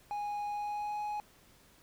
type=tone with pitch glide; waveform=triangle; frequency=826 to 836.1 Hz; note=G#5 to G#5; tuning=-10 to +11 cents; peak=-32 dBFS; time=0.11-1.2 s; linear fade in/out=0 ms; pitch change=+21 cents; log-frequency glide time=0.48-1 s; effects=pink hiss -62 dBFS RMS until 1.82 s